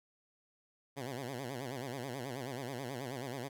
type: tone with vibrato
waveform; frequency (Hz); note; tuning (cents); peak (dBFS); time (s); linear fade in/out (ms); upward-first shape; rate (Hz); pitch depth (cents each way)
10% pulse; 129.3; C3; -20; -31; 0.96-3.49; 20; sine; 9.3; 160
effects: none